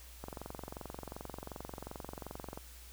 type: click train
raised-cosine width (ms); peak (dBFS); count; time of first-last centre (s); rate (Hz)
1; -28; 54; 0.24-2.575; 22.7
effects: added 60 Hz sine -52 dBFS peak until 2.92 s + white hiss -56 dBFS RMS until 2.92 s